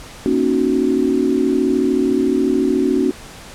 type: chord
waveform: sine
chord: D# minor seventh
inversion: second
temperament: equal with one note detuned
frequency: 238 / 277.2 / 311.1 / 370 Hz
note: A#3 / C#4 / D#4 / F#4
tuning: +36 / 0 / 0 / 0 cents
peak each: -21 / -17 / -22 / -18 dBFS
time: 0.26-3.11 s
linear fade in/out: 0 ms
effects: pink hiss -37 dBFS RMS until 3.54 s + low-pass 10000 Hz 12 dB/octave